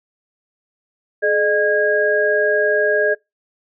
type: tone cluster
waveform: sine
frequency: 425 / 608 / 1638 Hz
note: G#4 / D#5 / G#6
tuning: +40 / -40 / -24 cents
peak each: -18 dBFS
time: 1.22-3.15 s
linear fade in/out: 20 ms
effects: noise-tail reverb RT60 0.2 s tail -24 dB re dry